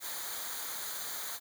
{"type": "noise with comb filter", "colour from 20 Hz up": "white", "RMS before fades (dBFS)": -39, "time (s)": [0, 1.4], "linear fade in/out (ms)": 50, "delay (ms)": 0.37, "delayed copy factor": -0.7, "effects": []}